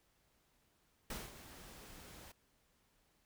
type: noise with ADSR envelope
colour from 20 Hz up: pink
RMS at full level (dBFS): -43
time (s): 1.1-2.32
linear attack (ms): 3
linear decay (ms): 200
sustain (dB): -12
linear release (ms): 6
effects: pink hiss -75 dBFS RMS until 3.25 s